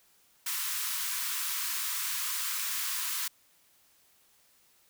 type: high-pass noise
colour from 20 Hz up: white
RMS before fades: -33 dBFS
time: 0.46-3.28 s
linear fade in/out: 5 ms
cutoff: 950 Hz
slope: 96 dB/octave
effects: white hiss -65 dBFS RMS until 4.89 s